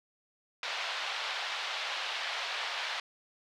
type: band-pass noise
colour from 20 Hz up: white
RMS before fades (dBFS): -36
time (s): 0.63-3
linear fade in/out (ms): 2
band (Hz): 620 to 4000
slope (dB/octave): 24
effects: none